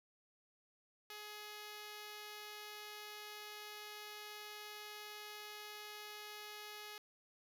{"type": "tone", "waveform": "5% pulse", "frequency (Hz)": 420.2, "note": "G#4", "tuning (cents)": 20, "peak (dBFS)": -37, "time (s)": [1.1, 6.98], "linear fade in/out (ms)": 2, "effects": []}